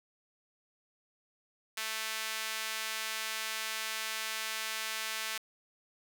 sawtooth tone with high-pass filter, 220 Hz, A3, in tune, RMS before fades -37 dBFS, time 1.77-5.38 s, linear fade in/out 5 ms, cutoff 1900 Hz, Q 0.87, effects 9-bit

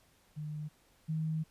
sine tone pair in turn, 151.5 / 157.96 Hz, D#3 / D#3, -46 / +26 cents, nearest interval minor second, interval 72 cents, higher second, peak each -37 / -31 dBFS, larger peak second, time 0.36-0.69 / 1.08-1.44 s, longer second, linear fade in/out 20 ms, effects pink hiss -67 dBFS RMS until 1.5 s + resampled to 32000 Hz

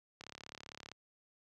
click train, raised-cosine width 0.2 ms, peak -30 dBFS, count 26, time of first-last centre 0.21-0.916 s, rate 35.4 Hz, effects high-pass 80 Hz 12 dB/octave

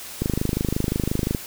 click train, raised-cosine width 3 ms, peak -9 dBFS, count 30, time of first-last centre 0.22-1.348 s, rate 25.7 Hz, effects white hiss -37 dBFS RMS until 1.46 s

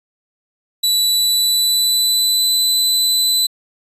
sawtooth tone with pitch glide, 3951 to 4006 Hz, B7 to B7, 0 to +24 cents, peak -10 dBFS, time 0.83-3.47 s, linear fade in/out 10 ms, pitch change +24 cents, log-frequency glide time 0.99-2.49 s, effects resampled to 32000 Hz

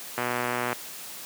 click train, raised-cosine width 0.5 ms, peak -12 dBFS, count 68, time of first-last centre 0.18-0.729 s, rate 122 Hz, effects white hiss -40 dBFS RMS until 1.25 s + high-pass 150 Hz 12 dB/octave

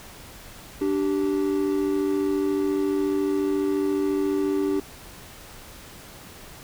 triangle tone pair together, 293.7 / 388 Hz, D4 / G4, 0 / -18 cents, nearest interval perfect fourth, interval 482 cents, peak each -22 dBFS, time 0.81-4.8 s, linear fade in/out 5 ms, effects pink hiss -44 dBFS RMS until 6.63 s

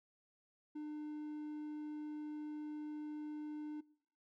triangle tone, 301.2 Hz, D4, 44 cents sharp, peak -40 dBFS, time 0.75-3.81 s, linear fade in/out 10 ms, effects noise-tail reverb RT60 0.7 s tail -23 dB re dry

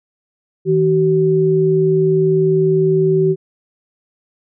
sine tone pair together, 159.77 / 380 Hz, D#3 / F#4, +46 / +46 cents, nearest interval octave + minor third, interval 1500 cents, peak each -16 / -12 dBFS, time 0.65-3.36 s, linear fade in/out 50 ms, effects none

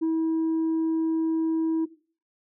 sine tone, 323.2 Hz, E4, 34 cents flat, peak -19 dBFS, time 0.01-1.86 s, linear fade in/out 20 ms, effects noise-tail reverb RT60 0.4 s tail -17 dB re dry + tanh soft clip ceiling -21 dBFS

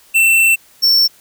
square tone pair in turn, 2685 / 5429 Hz, E7 / F8, +31 / -50 cents, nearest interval octave, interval 1219 cents, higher second, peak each -9 dBFS, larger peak neither, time 0.14-0.56 / 0.82-1.08 s, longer first, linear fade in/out 20 ms, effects white hiss -48 dBFS RMS until 1.2 s

